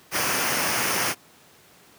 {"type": "noise with comb filter", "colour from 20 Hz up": "pink", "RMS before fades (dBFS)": -24, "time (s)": [0.11, 1.15], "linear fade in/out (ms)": 50, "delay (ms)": 0.26, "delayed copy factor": -0.55, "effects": ["pink hiss -53 dBFS RMS until 1.98 s", "high-pass 150 Hz 12 dB/octave"]}